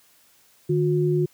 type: tone pair together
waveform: sine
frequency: 151.71 / 360 Hz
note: D#3 / F#4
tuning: -43 / -47 cents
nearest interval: octave + minor third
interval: 1496 cents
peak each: -21 dBFS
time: 0.69-1.26 s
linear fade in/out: 10 ms
effects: white hiss -58 dBFS RMS until 1.33 s + high-pass 60 Hz 12 dB/octave